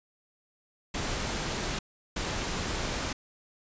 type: noise bursts at uneven times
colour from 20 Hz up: pink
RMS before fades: -32 dBFS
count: 2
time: 0.94-1.79 / 2.16-3.13 s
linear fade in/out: 5 ms
effects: resampled to 16000 Hz